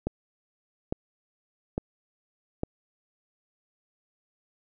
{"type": "click train", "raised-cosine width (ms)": 2, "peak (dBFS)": -14, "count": 4, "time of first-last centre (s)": [0.07, 2.634], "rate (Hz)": 1.17, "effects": []}